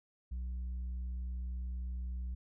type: tone with tanh clipping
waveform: sine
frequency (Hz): 61.74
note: B1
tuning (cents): 0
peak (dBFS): -37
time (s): 0.31-2.35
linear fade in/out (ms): 10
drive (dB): 3
effects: none